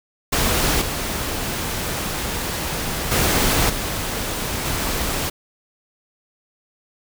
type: noise with level steps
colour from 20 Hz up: pink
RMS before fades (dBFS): -19 / -25 / -18 / -25 / -23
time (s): 0.32-5.3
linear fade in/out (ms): 10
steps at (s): 0.81 / 3.11 / 3.69 / 4.65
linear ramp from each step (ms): 10
effects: none